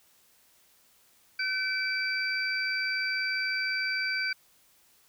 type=tone cluster; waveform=sine; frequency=1519 / 2318 / 4694 Hz; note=F#6 / D7 / D8; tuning=+45 / -23 / -2 cents; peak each=-31 / -31 / -34 dBFS; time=1.39-4.33 s; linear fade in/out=5 ms; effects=white hiss -63 dBFS RMS until 5.08 s